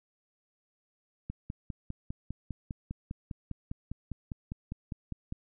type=click train; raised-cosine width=5 ms; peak=-24 dBFS; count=21; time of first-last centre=1.3-5.324 s; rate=4.97 Hz; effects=none